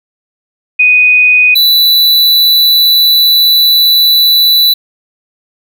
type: tone pair in turn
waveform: sine / square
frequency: 2489 / 3969 Hz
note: D#7 / B7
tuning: 0 / +8 cents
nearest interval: minor sixth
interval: 808 cents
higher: second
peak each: -3 / -5 dBFS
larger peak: first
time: 0.79-1.55 / 1.55-4.74 s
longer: second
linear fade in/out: 10 ms
effects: none